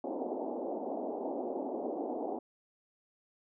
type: band-pass noise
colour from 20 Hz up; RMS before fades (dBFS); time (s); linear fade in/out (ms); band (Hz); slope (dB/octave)
pink; -37; 0.04-2.39; 2; 250 to 810; 48
effects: none